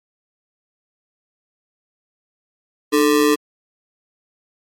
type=ring-modulated tone; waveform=square; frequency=370 Hz; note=F#4; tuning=in tune; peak=-10 dBFS; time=2.92-3.36 s; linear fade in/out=20 ms; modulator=68.4 Hz; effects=MP3 64 kbps